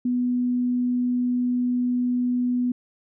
sine tone, 246.9 Hz, B3, in tune, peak -20 dBFS, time 0.05-2.72 s, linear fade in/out 5 ms, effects none

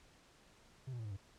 triangle tone with pitch steps, 130.81 / 121.35 / 112.57 / 104.43 / 96.87 Hz, C3 / B2 / A2 / G#2 / G2, 0 / -30 / +40 / +10 / -20 cents, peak -39 dBFS, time 0.87-1.17 s, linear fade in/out 10 ms, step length 60 ms, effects pink hiss -65 dBFS RMS until 1.38 s + low-pass 8000 Hz 12 dB/octave

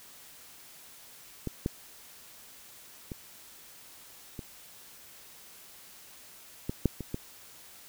clicks, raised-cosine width 3 ms, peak -19 / -15 / -24 / -25 / -18 / -10 / -23 / -19 dBFS, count 8, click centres 1.473 / 1.661 / 3.118 / 4.392 / 6.695 / 6.857 / 7.007 / 7.144 s, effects white hiss -52 dBFS RMS until 7.88 s

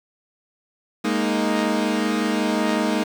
sawtooth chord, Ab suspended second, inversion none, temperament equal, 207.7 / 233.1 / 311.1 Hz, Ab3 / Bb3 / Eb4, 0 / 0 / 0 cents, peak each -20 dBFS, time 1.04-3.04 s, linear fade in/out 10 ms, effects low-pass 6000 Hz 12 dB/octave + 7-bit

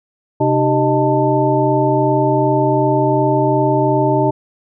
sine tone cluster, 131.3 / 305.5 / 388.2 / 618 / 886 Hz, C3 / D#4 / G4 / D#5 / A5, +6 / -32 / -17 / -12 / +12 cents, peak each -18 dBFS, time 0.4-4.31 s, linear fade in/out 10 ms, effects none

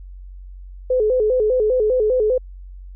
sine tone with vibrato, 466.2 Hz, A#4, in tune, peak -14 dBFS, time 0.9-2.38 s, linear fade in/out 5 ms, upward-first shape square, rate 5 Hz, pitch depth 150 cents each way, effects added 46 Hz sine -34 dBFS peak until 2.95 s

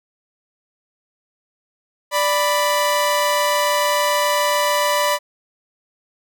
sawtooth tone pair together, 587.3 / 987.8 Hz, D5 / B5, 0 / 0 cents, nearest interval major sixth, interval 900 cents, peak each -15 dBFS, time 2.11-5.19 s, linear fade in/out 50 ms, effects none

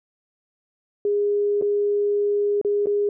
sine tone with dropouts, 410 Hz, G#4, 22 cents flat, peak -18 dBFS, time 1.05-3.09 s, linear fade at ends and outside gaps 2 ms, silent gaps 1.613-1.622 / 2.614-2.648 / 2.859-2.869 s, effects none

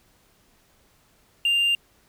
sine tone with hard clipping, 2794 Hz, F7, in tune, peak -19 dBFS, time 1.45-1.75 s, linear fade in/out 2 ms, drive 2 dB, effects pink hiss -61 dBFS RMS until 2.08 s

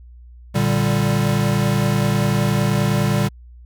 square chord, G minor, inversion first, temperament equal, 116.54 / 146.83 / 196 Hz, Bb2 / D3 / G3, 0 / 0 / 0 cents, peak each -21 dBFS, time 0.54-3.29 s, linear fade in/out 20 ms, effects added 60 Hz sine -39 dBFS peak until 3.65 s

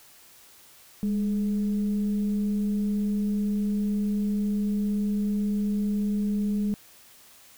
sine tone with frequency modulation, 205 Hz, G#3, 22 cents flat, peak -23 dBFS, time 1.03-6.74 s, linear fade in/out 0 ms, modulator 224 Hz, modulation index 0.26, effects white hiss -53 dBFS RMS until 7.57 s

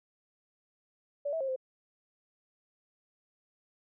sine tone with pitch steps, 574 / 649 / 536 / 520 Hz, D5 / E5 / C5 / C5, -40 / -27 / +42 / -11 cents, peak -30 dBFS, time 1.25-1.562 s, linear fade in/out 10 ms, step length 78 ms, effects none

